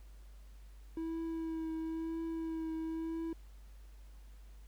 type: tone with vibrato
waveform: triangle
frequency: 324.7 Hz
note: E4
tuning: 26 cents flat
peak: -34 dBFS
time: 0.97-3.33 s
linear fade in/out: 2 ms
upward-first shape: triangle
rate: 0.99 Hz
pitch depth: 22 cents each way
effects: added 50 Hz sine -51 dBFS peak until 4.67 s + pink hiss -68 dBFS RMS until 4.67 s